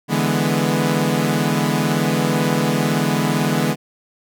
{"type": "chord", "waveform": "sawtooth", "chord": "E dominant seventh", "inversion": "third", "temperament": "equal", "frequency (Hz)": [146.83, 164.81, 207.7, 246.9], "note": ["D3", "E3", "G#3", "B3"], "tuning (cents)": [0, 0, 0, 0], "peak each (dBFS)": -18, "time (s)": [0.08, 3.76], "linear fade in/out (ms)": 50, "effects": []}